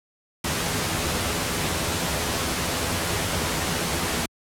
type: noise with comb filter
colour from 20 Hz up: pink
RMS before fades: -25 dBFS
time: 0.44-4.26 s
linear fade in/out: 5 ms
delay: 12 ms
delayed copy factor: +0.5
effects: high-pass 60 Hz 12 dB/octave + low-pass 12000 Hz 12 dB/octave